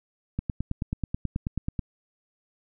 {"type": "click train", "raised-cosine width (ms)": 5, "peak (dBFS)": -15, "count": 14, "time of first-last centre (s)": [0.39, 1.792], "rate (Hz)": 9.27, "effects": []}